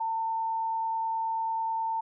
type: tone with frequency modulation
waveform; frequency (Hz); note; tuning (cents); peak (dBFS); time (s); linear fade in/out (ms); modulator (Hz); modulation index
sine; 900; A5; +39; -27; 0-2.01; 10; 29.3; 0.26
effects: none